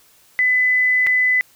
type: tone with dropouts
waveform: sine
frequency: 2006 Hz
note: B6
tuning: 26 cents sharp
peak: -13 dBFS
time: 0.39-1.41 s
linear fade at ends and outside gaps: 0 ms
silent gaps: 1.066-1.07 s
effects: white hiss -53 dBFS RMS until 1.55 s